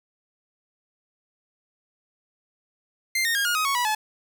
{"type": "tone with pitch steps", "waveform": "sawtooth", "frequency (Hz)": [2093, 1843.2, 1623.3, 1429.6, 1259, 1108.7, 976.4, 859.9], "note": ["C7", "A#6", "G#6", "F6", "D#6", "C#6", "B5", "A5"], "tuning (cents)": [0, -20, -40, 40, 20, 0, -20, -40], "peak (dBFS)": -18, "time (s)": [3.15, 3.95], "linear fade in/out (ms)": 5, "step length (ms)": 100, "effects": ["8-bit"]}